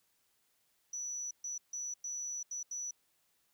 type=tone bursts at uneven times; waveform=sine; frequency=5920 Hz; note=F#8; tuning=in tune; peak=-36 dBFS; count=6; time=0.93-1.31 / 1.44-1.58 / 1.73-1.94 / 2.04-2.43 / 2.51-2.63 / 2.71-2.91 s; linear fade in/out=5 ms; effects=tanh soft clip ceiling -34 dBFS + white hiss -75 dBFS RMS until 3.53 s